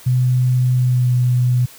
sine tone with pitch glide, 126.2 to 124.25 Hz, B2 to B2, +38 to +11 cents, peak -12 dBFS, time 0.06-1.66 s, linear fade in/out 10 ms, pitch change -27 cents, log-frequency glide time 0.76-1.12 s, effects white hiss -42 dBFS RMS until 1.78 s

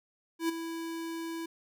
square tone with ADSR envelope, 330 Hz, E4, 2 cents sharp, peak -26 dBFS, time 0.39-1.46 s, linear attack 100 ms, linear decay 12 ms, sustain -10 dB, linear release 6 ms, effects none

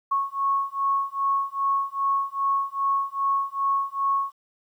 sine beating tone pair, 1100 / 1102.5 Hz, C#6 / C#6, -14 / -10 cents, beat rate 2.5 Hz, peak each -25 dBFS, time 0.11-4.32 s, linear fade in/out 10 ms, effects 10-bit

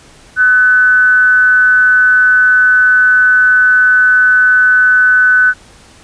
sine tone with frequency modulation, 1500 Hz, F#6, 23 cents sharp, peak -5 dBFS, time 0.36-5.54 s, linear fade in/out 50 ms, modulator 223 Hz, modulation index 0.28, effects pink hiss -41 dBFS RMS until 6.03 s + resampled to 22050 Hz

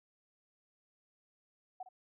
sine tone with echo, 744 Hz, F#5, 9 cents sharp, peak -40 dBFS, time 1.8-1.83 s, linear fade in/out 5 ms, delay 59 ms, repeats 1, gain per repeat -12 dB, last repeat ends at 1.889 s, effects none

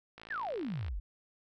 click train, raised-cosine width 0.3 ms, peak -32 dBFS, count 40, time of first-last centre 0.18-0.883 s, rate 55.5 Hz
sine exponential sweep, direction down, 1881 to 39.34 Hz, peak -34 dBFS, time 0.3-1 s, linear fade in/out 10 ms
effects none

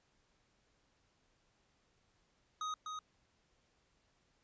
square tone with echo, 1253 Hz, D#6, 12 cents sharp, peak -38 dBFS, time 2.61-2.74 s, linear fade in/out 2 ms, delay 250 ms, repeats 1, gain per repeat -4 dB, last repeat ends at 2.99 s, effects pink hiss -75 dBFS RMS until 4.43 s + resampled to 16000 Hz

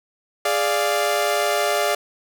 sawtooth chord, D diminished, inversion second, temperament equal with one note detuned, 415.3 / 587.3 / 695.6 Hz, Ab4 / D5 / F5, 0 / 0 / -7 cents, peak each -21 / -18 / -19 dBFS, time 0.45-1.95 s, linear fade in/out 5 ms, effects none

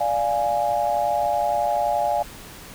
sine chord, D diminished, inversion none, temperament equal, 587.3 / 698.5 / 830.6 Hz, D5 / F5 / Ab5, 0 / 0 / 0 cents, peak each -25 / -23 / -23 dBFS, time 0-2.23 s, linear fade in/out 10 ms, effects pink hiss -41 dBFS RMS until 2.74 s

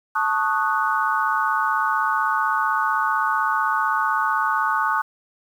sine chord, D# half-diminished seventh, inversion second, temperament equal, 880 / 1108.7 / 1244.5 / 1480 Hz, A5 / C#6 / D#6 / F#6, 0 / 0 / 0 / 0 cents, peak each -24 / -24 / -24 / -24 dBFS, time 0.15-5.02 s, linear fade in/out 10 ms, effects 8-bit

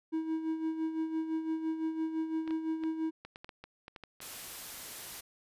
triangle tone with tremolo, 320 Hz, D#4, 49 cents sharp, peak -27 dBFS, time 0.12-3.11 s, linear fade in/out 20 ms, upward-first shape sine, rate 5.9 Hz, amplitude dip 60%
clicks, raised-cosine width 0.3 ms, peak -30 dBFS, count 12, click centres 2.477 / 2.508 / 2.837 / 3.25 / 3.359 / 3.445 / 3.492 / 3.64 / 3.881 / 3.962 / 4.037 / 4.204 s
white noise, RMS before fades -44 dBFS, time 4.21-5.21 s, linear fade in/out 10 ms
effects resampled to 32000 Hz

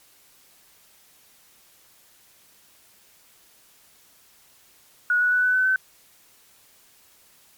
sine tone with pitch steps, 1458 / 1471.5 / 1485.2 / 1499 / 1512.9 / 1527 Hz, F#6 / F#6 / F#6 / F#6 / F#6 / G6, -26 / -10 / +6 / +22 / +38 / -46 cents, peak -17 dBFS, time 5.1-5.76 s, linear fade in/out 2 ms, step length 110 ms, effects white hiss -56 dBFS RMS until 7.57 s + MP3 96 kbps

